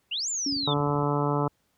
sine exponential two-way sweep, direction up then down, 2637 to 7459 to 3374 Hz, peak -27 dBFS, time 0.11-0.74 s, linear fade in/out 10 ms, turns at 0.29 s
sine tone with exponential decay, 280 Hz, C#4, 18 cents sharp, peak -26 dBFS, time 0.46-1.29 s, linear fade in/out 5 ms, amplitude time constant 180 ms
clicks, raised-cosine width 5 ms, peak -31 dBFS, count 10, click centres 0.525 / 0.565 / 0.632 / 0.769 / 0.802 / 0.869 / 0.9 / 0.951 / 0.989 / 1.028 s
harmonic tone, 145 Hz, D3, 22 cents flat, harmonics 1 / 2 / 3 / 4 / 5 / 6 / 7 / 8 / 9, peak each -27 / -30 / -30 / -34 / -36 / -33 / -33 / -38 / -35 dBFS, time 0.67-1.48 s, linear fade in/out 5 ms
effects pink hiss -71 dBFS RMS until 1.77 s + high-pass 60 Hz 12 dB/octave

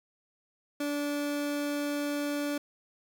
30% pulse tone, 290 Hz, D4, 22 cents flat, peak -27 dBFS, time 0.8-2.58 s, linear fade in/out 5 ms, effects none

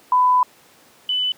sine tone pair in turn, 1000 / 2997 Hz, B5 / F#7, +21 / +22 cents, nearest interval octave + perfect fifth, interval 1901 cents, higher second, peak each -12 / -18 dBFS, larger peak first, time 0.12-0.43 / 1.09-1.32 s, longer first, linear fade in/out 2 ms, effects pink hiss -51 dBFS RMS until 1.37 s + high-pass 200 Hz 12 dB/octave

